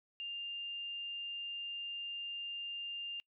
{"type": "tone", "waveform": "sine", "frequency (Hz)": 2800, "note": "F7", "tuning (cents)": 4, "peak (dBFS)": -39, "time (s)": [0.2, 3.2], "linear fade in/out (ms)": 0, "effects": ["noise-tail reverb RT60 0.1 s tail -25 dB re dry"]}